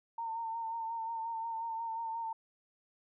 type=tone with vibrato; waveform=sine; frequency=910 Hz; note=A#5; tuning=42 cents flat; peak=-35 dBFS; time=0.18-2.33 s; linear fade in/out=5 ms; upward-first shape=sine; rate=5.6 Hz; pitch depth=32 cents each way; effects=none